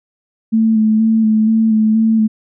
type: tone with vibrato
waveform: sine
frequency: 220 Hz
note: A3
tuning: in tune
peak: -9 dBFS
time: 0.52-2.28 s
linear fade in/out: 20 ms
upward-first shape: square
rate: 2.1 Hz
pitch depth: 21 cents each way
effects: none